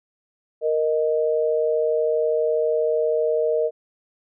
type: tone pair together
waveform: sine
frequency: 466.2 / 622.3 Hz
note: A#4 / D#5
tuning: 0 / 0 cents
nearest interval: perfect fourth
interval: 500 cents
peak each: -20 / -22 dBFS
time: 0.61-3.71 s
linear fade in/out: 50 ms
effects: none